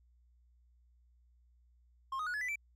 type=tone with pitch steps; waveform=triangle; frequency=1068 / 1248.3 / 1458.9 / 1705.2 / 1993 / 2329 Hz; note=C6 / D#6 / F#6 / G#6 / B6 / D7; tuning=+35 / +5 / -25 / +45 / +15 / -15 cents; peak=-33 dBFS; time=2.12-2.558 s; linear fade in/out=5 ms; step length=73 ms; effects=added 60 Hz sine -64 dBFS peak until 2.75 s